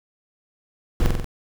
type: noise with echo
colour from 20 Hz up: brown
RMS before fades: -17 dBFS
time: 1-1.06 s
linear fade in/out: 0 ms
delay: 46 ms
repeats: 4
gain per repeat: -3 dB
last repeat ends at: 1.244 s
effects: none